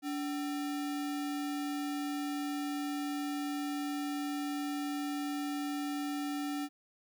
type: tone with sample-and-hold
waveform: sine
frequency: 288.6 Hz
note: D4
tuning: 30 cents flat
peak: -33 dBFS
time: 0.02-6.69 s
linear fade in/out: 50 ms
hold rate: 1050 Hz
effects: none